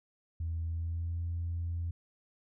sine tone with pitch glide, 82.4 to 85.01 Hz, E2 to F2, 0 to -46 cents, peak -31 dBFS, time 0.4-1.91 s, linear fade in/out 5 ms, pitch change +54 cents, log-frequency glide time 0.65-1.22 s, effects tanh soft clip ceiling -28 dBFS

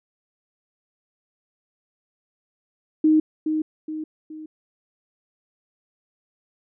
sine tone with echo, 311.1 Hz, D#4, in tune, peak -13 dBFS, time 3.04-3.2 s, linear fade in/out 5 ms, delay 420 ms, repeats 3, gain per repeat -7 dB, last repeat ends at 4.46 s, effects none

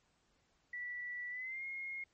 sine tone with pitch glide, 1958 to 2148 Hz, B6 to C7, -15 to +45 cents, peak -40 dBFS, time 0.73-2.04 s, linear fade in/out 5 ms, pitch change +160 cents, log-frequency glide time 1.3-1.64 s, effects pink hiss -75 dBFS RMS until 2.13 s + MP3 32 kbps

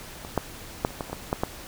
clicks, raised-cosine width 1 ms, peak -23 / -8 / -7 / -27 / -15 / -23 / -16 / -9 / -9 dBFS, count 9, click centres 0.249 / 0.377 / 0.849 / 0.906 / 1.008 / 1.098 / 1.13 / 1.329 / 1.435 s, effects pink hiss -42 dBFS RMS until 1.67 s

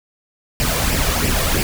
pink noise with flanger, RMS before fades -18 dBFS, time 0.6-1.63 s, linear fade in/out 0 ms, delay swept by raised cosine 0.38 to 1.78 ms, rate 3 Hz, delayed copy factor +0.55, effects none

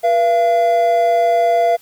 triangle tone pair together, 482.3 / 682.1 Hz, B4 / F5, -41 / -41 cents, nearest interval tritone, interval 600 cents, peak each -17 / -10 dBFS, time 0.03-1.77 s, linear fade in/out 20 ms, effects white hiss -49 dBFS RMS until 1.81 s

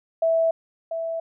sine tone pair in turn, 656 / 658.6 Hz, E5 / E5, -9 / -2 cents, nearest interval unison, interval 7 cents, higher second, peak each -17 / -25 dBFS, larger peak first, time 0.22-0.51 / 0.91-1.2 s, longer neither, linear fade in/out 5 ms, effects none

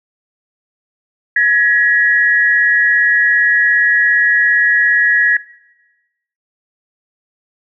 sine tone pair together, 1672.6 / 1910 Hz, G#6 / A#6, +12 / +42 cents, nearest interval major second, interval 230 cents, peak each -12 dBFS, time 1.36-5.37 s, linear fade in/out 5 ms, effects noise-tail reverb RT60 1.0 s tail -18 dB re dry

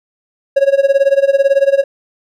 triangle tone with tremolo, 551 Hz, C#5, 11 cents flat, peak -3 dBFS, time 0.56-1.84 s, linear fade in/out 10 ms, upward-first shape sine, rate 18 Hz, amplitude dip 90%, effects none

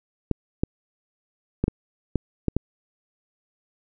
clicks, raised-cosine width 3 ms, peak -8 dBFS, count 7, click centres 0.313 / 0.635 / 1.64 / 1.681 / 2.157 / 2.483 / 2.566 s, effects none

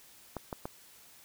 clicks, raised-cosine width 1 ms, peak -22 dBFS, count 3, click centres 0.367 / 0.528 / 0.655 s, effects white hiss -57 dBFS RMS until 1.24 s

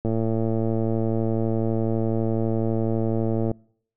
click train, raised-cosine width 2 ms, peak -12 dBFS, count 389, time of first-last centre 0.05-3.514 s, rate 112 Hz, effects noise-tail reverb RT60 0.6 s tail -26 dB re dry

